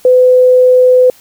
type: tone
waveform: sine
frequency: 505 Hz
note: B4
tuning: 39 cents sharp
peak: -3 dBFS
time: 0.05-1.1 s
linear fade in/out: 2 ms
effects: white hiss -43 dBFS RMS until 1.2 s